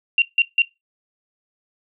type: tone bursts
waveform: sine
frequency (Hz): 2763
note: F7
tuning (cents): -19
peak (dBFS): -11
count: 3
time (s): 0.18-0.62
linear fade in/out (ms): 2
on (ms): 40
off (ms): 160
effects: noise-tail reverb RT60 0.2 s tail -19 dB re dry